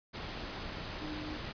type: tone in noise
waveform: sine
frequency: 304.5 Hz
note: D#4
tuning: 37 cents flat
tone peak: -41 dBFS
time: 1-1.38 s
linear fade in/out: 20 ms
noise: pink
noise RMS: -41 dBFS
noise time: 0.13-1.53 s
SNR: -3 dB
effects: resampled to 11025 Hz